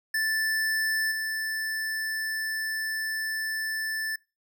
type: tone with level steps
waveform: square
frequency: 1760 Hz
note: A6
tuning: in tune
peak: -25 / -29 dBFS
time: 0.14-4.16 s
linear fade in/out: 5 ms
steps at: 1.11 s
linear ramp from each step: 10 ms
effects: noise-tail reverb RT60 0.3 s tail -26 dB re dry